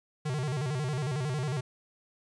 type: tone with vibrato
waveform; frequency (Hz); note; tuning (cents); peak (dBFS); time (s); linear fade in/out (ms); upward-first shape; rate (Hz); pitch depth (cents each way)
square; 138.8; C#3; +3; -30; 0.25-1.61; 10; square; 11; 160
effects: resampled to 22050 Hz + 10-bit